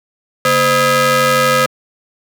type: ring-modulated tone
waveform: sawtooth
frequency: 374.9 Hz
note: F#4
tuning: 23 cents sharp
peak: -3 dBFS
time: 0.45-1.66 s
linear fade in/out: 2 ms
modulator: 891 Hz
effects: high-pass 150 Hz 12 dB/octave + 7-bit